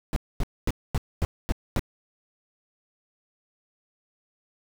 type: noise bursts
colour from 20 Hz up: brown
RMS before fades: -23 dBFS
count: 7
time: 0.13-1.794 s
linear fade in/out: 0 ms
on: 32 ms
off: 240 ms
effects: none